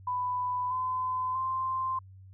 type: tone with pitch steps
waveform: sine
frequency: 995 / 1019.4 / 1044.5 Hz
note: B5 / C6 / C6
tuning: +13 / -45 / -3 cents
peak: -28 dBFS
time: 0.07-1.99 s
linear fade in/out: 5 ms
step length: 640 ms
effects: added 95 Hz sine -48 dBFS peak until 2.33 s